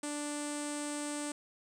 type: tone with low-pass filter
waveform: sawtooth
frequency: 293.7 Hz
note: D4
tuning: in tune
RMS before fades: -38 dBFS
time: 0.03-1.32 s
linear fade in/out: 5 ms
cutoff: 8400 Hz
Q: 8.6
effects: 11-bit